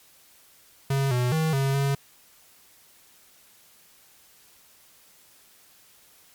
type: tone with pitch steps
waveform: square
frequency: 137 / 123.7 / 158.9 / 136.3 / 138.7 Hz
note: C#3 / B2 / D#3 / C#3 / C#3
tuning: -20 / +3 / +37 / -29 / +1 cents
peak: -22 dBFS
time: 0.9-1.95 s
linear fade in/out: 5 ms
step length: 210 ms
effects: white hiss -56 dBFS RMS until 6.34 s + MP3 96 kbps